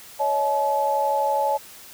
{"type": "tone cluster", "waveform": "sine", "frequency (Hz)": [560, 632, 859], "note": ["C#5", "D#5", "A5"], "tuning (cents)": [18, 27, -42], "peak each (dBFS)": [-24, -29, -21], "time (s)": [0.19, 1.58], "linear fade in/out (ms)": 20, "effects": ["white hiss -44 dBFS RMS until 1.93 s"]}